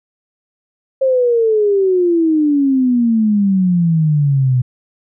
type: exponential sweep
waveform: sine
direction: down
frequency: 538 to 123.47 Hz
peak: -10 dBFS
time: 1.01-4.62 s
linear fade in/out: 10 ms
effects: none